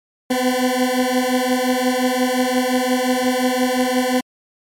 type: beating tone pair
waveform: 20% pulse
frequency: 250 / 255.7 Hz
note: B3 / C4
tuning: +21 / -40 cents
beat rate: 5.7 Hz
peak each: -14 dBFS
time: 0.3-4.21 s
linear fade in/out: 10 ms
effects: MP3 64 kbps